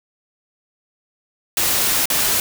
white noise with dropouts, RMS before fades -18 dBFS, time 1.57-2.4 s, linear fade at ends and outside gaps 1 ms, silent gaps 2.056-2.101 s, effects none

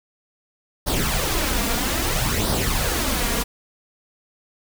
pink noise with flanger, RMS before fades -22 dBFS, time 0.86-3.44 s, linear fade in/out 20 ms, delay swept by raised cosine 0.2 to 4.3 ms, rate 0.61 Hz, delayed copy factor +0.6, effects none

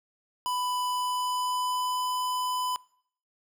square tone with pitch glide, 995 to 1003.1 Hz, B5 to B5, +13 to +27 cents, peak -28 dBFS, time 0.46-2.76 s, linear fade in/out 0 ms, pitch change +14 cents, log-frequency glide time 0.85-2.11 s, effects noise-tail reverb RT60 0.6 s tail -23 dB re dry

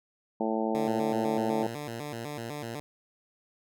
harmonic tone, 110.8 Hz, A2, 13 cents sharp, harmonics 2 / 3 / 4 / 5 / 6 / 7 / 8, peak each -31 / -33 / -34 / -35 / -36 / -36 / -37 dBFS, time 0.4-1.67 s, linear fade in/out 5 ms
10% pulse tone with vibrato, 130.81 Hz, C3, in tune, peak -27 dBFS, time 0.75-2.8 s, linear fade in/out 0 ms, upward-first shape square, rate 4 Hz, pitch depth 210 cents each way
effects none

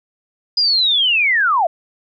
sine linear sweep, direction down, 4978 to 622.3 Hz, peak -12 dBFS, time 0.57-1.67 s, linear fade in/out 5 ms, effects none

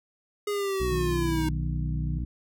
square linear sweep, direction down, 415.3 to 311.1 Hz, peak -27 dBFS, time 0.47-1.49 s, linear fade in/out 5 ms
harmonic tone, 61.3 Hz, B1, 12 cents flat, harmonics 1 / 2 / 3 / 4 / 5, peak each -29 / -35 / -39 / -41 / -43 dBFS, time 0.8-2.25 s, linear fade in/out 5 ms
sine tone with pitch glide, 156.8 to 154.2 Hz, D#3 to D#3, +14 to -15 cents, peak -30 dBFS, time 0.91-2.19 s, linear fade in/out 2 ms, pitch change -29 cents, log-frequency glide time 1.08-1.22 s
effects none

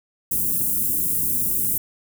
white band-stop noise, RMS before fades -22 dBFS, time 0.31-1.78 s, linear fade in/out 5 ms, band 320 to 9600 Hz, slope 24 dB/octave, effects none

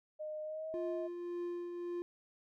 sine tone with pitch glide, 614 to 636.4 Hz, D#5 to D#5, -23 to +39 cents, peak -39 dBFS, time 0.19-1.08 s, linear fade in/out 20 ms, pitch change +62 cents, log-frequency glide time 0.43-0.69 s
triangle tone with tremolo, 349.2 Hz, F4, in tune, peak -34 dBFS, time 0.74-2.02 s, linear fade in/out 0 ms, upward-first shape triangle, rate 1.8 Hz, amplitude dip 45%
effects none

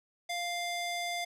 square tone with band-pass filter, 698 Hz, F5, 1 cent flat, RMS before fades -35 dBFS, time 0.29-1.25 s, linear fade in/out 10 ms, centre 3500 Hz, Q 0.52, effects none

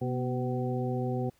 harmonic tone with a mistuned harmonic, 126.5 Hz, B2, 42 cents sharp, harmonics 1 / 2 / 3 / 4 / 6, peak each -31 / -34 / -36 / -37 / -39 dBFS, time 0.01-1.3 s, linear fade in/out 10 ms, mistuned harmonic 2, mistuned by -55 cents, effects pink hiss -67 dBFS RMS until 1.39 s

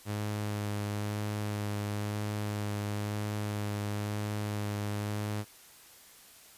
sawtooth tone with vibrato, 104.1 Hz, G#2, 5 cents sharp, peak -28 dBFS, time 0.05-5.45 s, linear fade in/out 50 ms, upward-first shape sine, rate 1 Hz, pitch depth 14 cents each way, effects white hiss -55 dBFS RMS until 6.57 s + resampled to 32000 Hz

